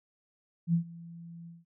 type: tone with ADSR envelope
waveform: sine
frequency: 168.6 Hz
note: E3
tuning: 39 cents sharp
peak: -21 dBFS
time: 0.67-1.65 s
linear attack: 66 ms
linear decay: 99 ms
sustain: -22 dB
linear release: 180 ms
effects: none